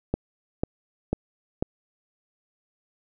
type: click train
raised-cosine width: 2 ms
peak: -10 dBFS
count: 4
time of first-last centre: 0.14-1.625 s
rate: 2.02 Hz
effects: none